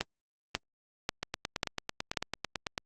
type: two click trains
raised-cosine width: 0.2 ms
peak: -15 / -11 dBFS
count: 15 / 5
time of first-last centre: 1.23-2.779 / 0.01-2.172 s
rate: 9.04 / 1.85 Hz
effects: Opus 32 kbps